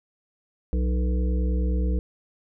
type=harmonic tone with a mistuned harmonic; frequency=61.5 Hz; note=B1; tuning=7 cents flat; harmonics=1 / 3 / 5 / 7 / 8; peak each=-21 / -31 / -35 / -38 / -39 dBFS; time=0.73-1.99 s; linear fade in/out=0 ms; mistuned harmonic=7; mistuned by=+48 cents; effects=none